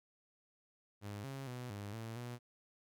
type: tone with pitch steps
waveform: sawtooth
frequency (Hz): 102.6 / 135.9 / 124.2 / 101.8 / 113.1 / 121.3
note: G#2 / C#3 / B2 / G#2 / A2 / B2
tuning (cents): -21 / -34 / +10 / -34 / +48 / -31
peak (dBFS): -39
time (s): 1.01-2.39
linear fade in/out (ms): 50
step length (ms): 230
effects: none